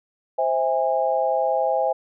sine chord, C augmented, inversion none, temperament just, 523.3 / 654.1 / 817.6 Hz, C5 / E5 / G#5, 0 / -14 / -27 cents, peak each -23 dBFS, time 0.38-1.93 s, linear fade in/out 10 ms, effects none

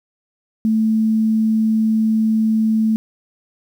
sine tone, 220 Hz, A3, in tune, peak -13 dBFS, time 0.65-2.96 s, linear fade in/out 0 ms, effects 8-bit

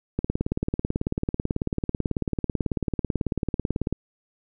click train, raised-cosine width 3 ms, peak -11 dBFS, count 69, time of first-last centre 0.19-3.926 s, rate 18.2 Hz, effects none

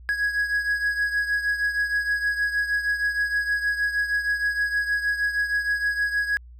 triangle beating tone pair, 1661.2 / 1667.6 Hz, G#6 / G#6, 0 / +7 cents, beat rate 6.4 Hz, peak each -21 / -27 dBFS, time 0.09-6.37 s, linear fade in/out 0 ms, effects added 60 Hz sine -42 dBFS peak until 6.59 s

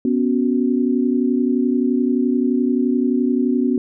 sine chord, B suspended second, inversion none, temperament equal with one note detuned, 246.9 / 278.5 / 370 Hz, B3 / C#4 / F#4, 0 / +8 / 0 cents, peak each -17 / -20 / -23 dBFS, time 0.05-3.78 s, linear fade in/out 2 ms, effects none

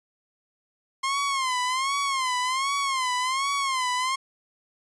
sawtooth tone with vibrato, 1058 Hz, C6, 19 cents sharp, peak -20 dBFS, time 1.03-4.16 s, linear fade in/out 10 ms, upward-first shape sine, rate 1.3 Hz, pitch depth 110 cents each way, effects resampled to 22050 Hz

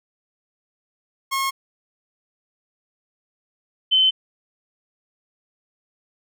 sawtooth / sine tone pair in turn, 1083 / 3063 Hz, C#6 / G7, -41 / -41 cents, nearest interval octave + tritone, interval 1800 cents, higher second, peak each -17 / -13 dBFS, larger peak second, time 1.31-1.51 / 3.91-4.11 s, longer neither, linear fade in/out 20 ms, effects none

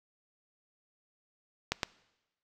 clicks, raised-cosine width 0.2 ms, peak -11 dBFS, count 2, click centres 1.72 / 1.832 s, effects noise-tail reverb RT60 1.0 s tail -21 dB re dry

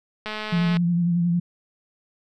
click train, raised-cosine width 0.3 ms, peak -15 dBFS, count 110, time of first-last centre 0.26-0.769 s, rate 214 Hz
sine tone with vibrato, 172.7 Hz, F3, 19 cents flat, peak -18 dBFS, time 0.52-1.4 s, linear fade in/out 10 ms, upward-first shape sine, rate 11 Hz, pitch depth 34 cents each way
effects none

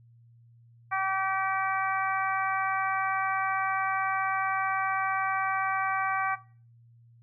harmonic tone, 384.4 Hz, G4, 34 cents flat, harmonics 2 / 3 / 4 / 5 / 6, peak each -30 / -29 / -33 / -36 / -37 dBFS, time 0.91-6.36 s, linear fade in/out 20 ms, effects noise-tail reverb RT60 0.4 s tail -18 dB re dry + added 117 Hz sine -54 dBFS peak until 7.22 s

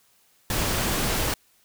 pink noise, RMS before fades -25 dBFS, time 0.5-1.34 s, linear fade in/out 2 ms, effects white hiss -62 dBFS RMS until 1.64 s

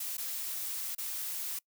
blue noise with dropouts, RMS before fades -37 dBFS, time 0-1.59 s, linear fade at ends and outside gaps 5 ms, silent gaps 0.17-0.179 / 0.95-0.981 s, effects noise-tail reverb RT60 0.1 s tail -24 dB re dry

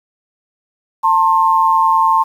sine tone pair together, 894.7 / 1064 Hz, A5 / C6, +29 / +29 cents, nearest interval minor third, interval 300 cents, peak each -12 dBFS, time 1.03-2.24 s, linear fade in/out 20 ms, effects 7-bit

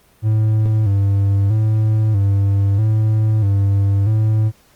triangle tone with vibrato, 103.9 Hz, G#2, 1 cent sharp, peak -10 dBFS, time 0.22-4.52 s, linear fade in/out 50 ms, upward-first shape square, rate 0.78 Hz, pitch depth 78 cents each way, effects pink hiss -53 dBFS RMS until 4.75 s + Opus 32 kbps

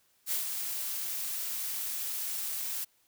blue noise with ADSR envelope, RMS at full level -30 dBFS, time 0.26-2.85 s, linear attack 58 ms, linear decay 120 ms, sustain -5 dB, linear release 14 ms, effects white hiss -69 dBFS RMS until 3.07 s

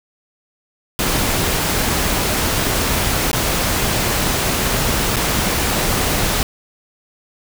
pink noise with dropouts, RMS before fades -18 dBFS, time 0.99-6.43 s, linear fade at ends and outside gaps 1 ms, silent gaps 3.315-3.33 / 5.16-5.166 s, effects none

